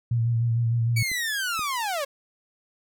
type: tone with vibrato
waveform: sine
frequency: 116.54 Hz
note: A#2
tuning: in tune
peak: -20 dBFS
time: 0.11-1.03 s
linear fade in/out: 5 ms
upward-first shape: square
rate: 6.6 Hz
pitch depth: 27 cents each way
type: linear sweep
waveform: sawtooth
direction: down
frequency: 2291 to 533 Hz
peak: -22 dBFS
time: 0.96-2.05 s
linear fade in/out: 10 ms
type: clicks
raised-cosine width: 3 ms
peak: -28 dBFS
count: 2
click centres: 1.116 / 1.593 s
effects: none